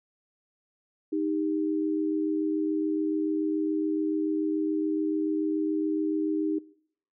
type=tone pair together; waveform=sine; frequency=311.1 / 398.1 Hz; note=D#4 / G4; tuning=0 / +27 cents; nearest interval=major third; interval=427 cents; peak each=-26 / -32 dBFS; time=1.12-6.59 s; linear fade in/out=10 ms; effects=noise-tail reverb RT60 0.6 s tail -20 dB re dry